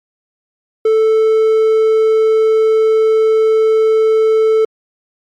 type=tone; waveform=triangle; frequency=440 Hz; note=A4; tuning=in tune; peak=-6 dBFS; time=0.85-4.65 s; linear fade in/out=5 ms; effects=MP3 64 kbps